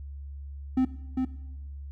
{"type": "tone with echo", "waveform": "triangle", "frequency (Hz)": 258.9, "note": "C4", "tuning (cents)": -18, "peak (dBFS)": -18, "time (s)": [0.77, 0.85], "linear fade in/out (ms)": 5, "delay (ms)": 400, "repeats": 1, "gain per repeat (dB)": -4, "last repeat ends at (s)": 1.25, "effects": ["noise-tail reverb RT60 1.0 s tail -17 dB re dry", "added 70 Hz sine -37 dBFS peak until 1.91 s"]}